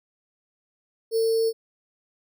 sine tone with sample-and-hold, 451.1 Hz, A4, 43 cents sharp, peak -19 dBFS, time 1.11-1.53 s, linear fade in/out 50 ms, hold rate 4900 Hz, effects none

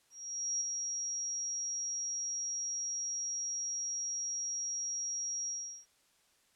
sine tone with ADSR envelope, 5660 Hz, F8, 22 cents sharp, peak -30 dBFS, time 0.1-5.86 s, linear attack 510 ms, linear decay 8 ms, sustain -4 dB, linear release 380 ms, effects white hiss -70 dBFS RMS until 6.55 s + low-pass 10000 Hz 12 dB/octave

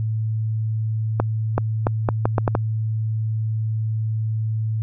accelerating click train, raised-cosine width 1 ms, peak -4 dBFS, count 8, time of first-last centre 1.2-2.551 s, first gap 380 ms, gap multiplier 0.76, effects added 110 Hz sine -20 dBFS peak until 4.82 s

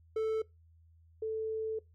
triangle / sine tone pair in turn, 440 / 440 Hz, A4 / A4, 0 / 0 cents, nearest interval unison, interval 0 cents, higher neither, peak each -27 / -32 dBFS, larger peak first, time 0.16-0.42 / 1.22-1.79 s, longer second, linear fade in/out 5 ms, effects noise-tail reverb RT60 0.2 s tail -22 dB re dry + added 82 Hz sine -59 dBFS peak until 1.94 s

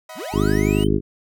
sawtooth chord, B major, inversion first, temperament equal with one note detuned, 632.4 / 740 / 987.8 Hz, D#5 / F#5 / B5, +28 / 0 / 0 cents, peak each -33 / -38 / -37 dBFS, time 0.09-0.84 s, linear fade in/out 5 ms
square linear sweep, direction up, 130 to 3170 Hz, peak -30 dBFS, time 0.15-0.88 s, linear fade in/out 50 ms
harmonic tone, 51.3 Hz, G#1, 21 cents flat, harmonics 1 / 2 / 3 / 4 / 5 / 6 / 7 / 8, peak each -24 / -24 / -24 / -24 / -24 / -24 / -24 / -24 dBFS, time 0.32-1.01 s, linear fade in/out 50 ms
effects none

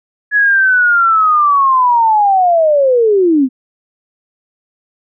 sine linear sweep, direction down, 1697 to 246.9 Hz, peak -7 dBFS, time 0.31-3.49 s, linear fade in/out 50 ms, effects none

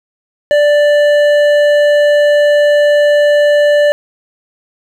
triangle tone with hard clipping, 587.3 Hz, D5, in tune, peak -8 dBFS, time 0.51-3.92 s, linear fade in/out 0 ms, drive 13 dB, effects none

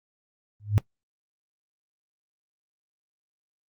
sine tone with exponential growth, 103.83 Hz, G#2, in tune, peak -14 dBFS, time 0.6-0.78 s, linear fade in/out 0 ms, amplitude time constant 38 ms, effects noise-tail reverb RT60 0.1 s tail -17 dB re dry + Opus 32 kbps

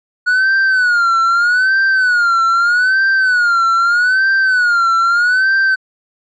triangle tone with vibrato, 1456 Hz, F#6, 28 cents flat, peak -8 dBFS, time 0.26-5.76 s, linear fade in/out 20 ms, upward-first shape sine, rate 0.8 Hz, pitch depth 130 cents each way, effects resampled to 16000 Hz

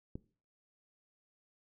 click, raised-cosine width 3 ms, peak -28 dBFS, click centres 0.155 s, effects noise-tail reverb RT60 0.4 s tail -19 dB re dry

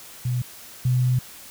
sine tone pair in turn, 123.7 / 126.08 Hz, B2 / B2, +3 / +36 cents, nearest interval unison, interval 33 cents, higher second, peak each -21 / -17 dBFS, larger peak second, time 0.25-0.42 / 0.85-1.19 s, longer second, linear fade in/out 5 ms, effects white hiss -43 dBFS RMS until 1.5 s

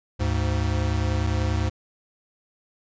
square tone pair together, 73.7 / 103.83 Hz, D2 / G#2, +7 / 0 cents, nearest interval tritone, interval 593 cents, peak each -25 dBFS, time 0.19-1.7 s, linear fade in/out 20 ms, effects resampled to 16000 Hz

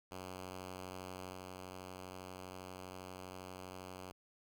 5% pulse tone with level steps, 92.5 Hz, F#2, in tune, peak -34 / -36 dBFS, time 0.11-4.12 s, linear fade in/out 5 ms, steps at 1.32 s, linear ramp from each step 20 ms, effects none

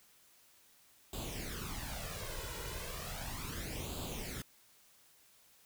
pink noise with flanger, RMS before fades -42 dBFS, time 1.13-4.42 s, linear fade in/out 2 ms, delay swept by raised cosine 0.26 to 2.06 ms, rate 0.35 Hz, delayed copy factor +0.7, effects white hiss -65 dBFS RMS until 5.65 s

